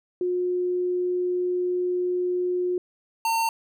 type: tone pair in turn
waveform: sine / square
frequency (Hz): 359.7 / 908.5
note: F#4 / A#5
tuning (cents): -49 / -45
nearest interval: octave + major third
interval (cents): 1604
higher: second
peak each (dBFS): -22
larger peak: neither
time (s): 0.21-2.78 / 3.25-3.49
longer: first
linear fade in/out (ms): 2
effects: none